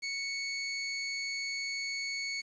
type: tone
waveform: 25% pulse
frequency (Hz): 2217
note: C#7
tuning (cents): 0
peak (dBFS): -30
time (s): 0.02-2.42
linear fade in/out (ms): 20
effects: resampled to 22050 Hz + 10-bit